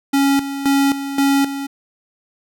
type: tone with tremolo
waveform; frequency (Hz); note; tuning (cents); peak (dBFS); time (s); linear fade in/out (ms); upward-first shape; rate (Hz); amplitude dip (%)
square; 277.2; C#4; 0; -13; 0.13-1.67; 10; square; 1.9; 70
effects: none